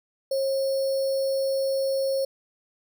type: tone with sample-and-hold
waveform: sine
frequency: 540 Hz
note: C#5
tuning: 45 cents flat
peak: -22 dBFS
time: 0.31-2.25 s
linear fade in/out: 5 ms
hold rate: 4900 Hz
effects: none